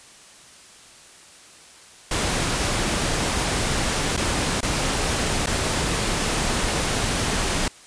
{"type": "noise with dropouts", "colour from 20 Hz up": "pink", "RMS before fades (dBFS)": -23, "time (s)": [2.11, 7.68], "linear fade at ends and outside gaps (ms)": 2, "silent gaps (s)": [[4.165, 4.175], [4.606, 4.629], [5.46, 5.47]], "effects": ["white hiss -47 dBFS RMS until 7.86 s", "resampled to 22050 Hz"]}